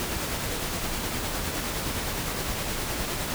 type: noise with tremolo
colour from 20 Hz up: pink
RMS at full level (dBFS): -29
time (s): 0-3.34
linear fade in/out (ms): 0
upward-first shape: sine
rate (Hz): 9.7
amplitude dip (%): 25
effects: none